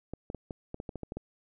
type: clicks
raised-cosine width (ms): 2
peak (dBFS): -24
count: 11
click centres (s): 0.136 / 0.301 / 0.347 / 0.508 / 0.744 / 0.801 / 0.892 / 0.957 / 1.033 / 1.121 / 1.17
effects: none